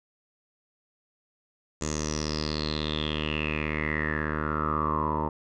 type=tone with low-pass filter sweep; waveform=10% pulse; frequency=76.5 Hz; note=D#2; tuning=29 cents flat; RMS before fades=-29 dBFS; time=1.81-5.29 s; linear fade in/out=5 ms; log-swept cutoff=7000 to 880 Hz; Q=9.1; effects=none